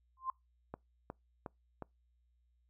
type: tone with exponential growth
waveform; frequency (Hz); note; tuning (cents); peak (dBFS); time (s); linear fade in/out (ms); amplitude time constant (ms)
sine; 1046.5; C6; 0; -30; 0.17-0.3; 2; 27
type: click train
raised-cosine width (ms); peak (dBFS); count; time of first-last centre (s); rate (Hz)
1; -28; 4; 0.74-1.823; 2.77
effects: noise-tail reverb RT60 0.2 s tail -26 dB re dry + added 60 Hz sine -70 dBFS peak until 2.69 s